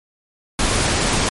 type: noise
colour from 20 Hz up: pink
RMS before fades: -18 dBFS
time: 0.59-1.29 s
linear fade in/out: 2 ms
effects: MP3 48 kbps